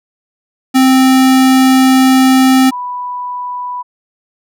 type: tone pair in turn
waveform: square / sine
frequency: 261.6 / 987.7 Hz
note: C4 / B5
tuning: 0 / 0 cents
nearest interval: octave + major seventh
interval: 2300 cents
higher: second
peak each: -6 / -18 dBFS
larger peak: first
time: 0.74-2.71 / 2.71-3.83 s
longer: first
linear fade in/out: 20 ms
effects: none